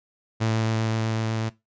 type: tone with level ramp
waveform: sawtooth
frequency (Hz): 111.5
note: A2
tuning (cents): +23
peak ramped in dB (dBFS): -17 to -21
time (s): 0.4-1.5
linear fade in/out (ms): 20
effects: noise-tail reverb RT60 0.2 s tail -18 dB re dry + resampled to 16000 Hz